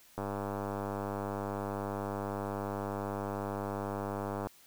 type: click train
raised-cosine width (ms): 1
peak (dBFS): -22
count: 430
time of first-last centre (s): 0.18-4.47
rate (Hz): 100
effects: white hiss -60 dBFS RMS until 4.66 s